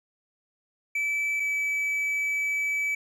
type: tone pair in turn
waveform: triangle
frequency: 2310 / 2297 Hz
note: D7 / D7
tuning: -29 / -39 cents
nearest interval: unison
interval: 10 cents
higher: first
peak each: -23 dBFS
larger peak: neither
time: 0.95-1.4 / 1.4-2.95 s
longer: second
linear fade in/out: 5 ms
effects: none